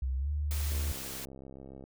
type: tone with pitch glide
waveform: sine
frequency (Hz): 65.41 to 73.85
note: C2 to D2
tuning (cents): 0 to +10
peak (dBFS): -29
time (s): 0.02-0.92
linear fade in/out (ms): 5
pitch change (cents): +210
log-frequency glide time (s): 0.17-0.3
type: noise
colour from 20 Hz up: white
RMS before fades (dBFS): -41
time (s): 0.51-1.25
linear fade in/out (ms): 0
type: click train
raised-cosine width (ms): 2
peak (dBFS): -34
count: 76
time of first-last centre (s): 0.72-1.839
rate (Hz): 67
effects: none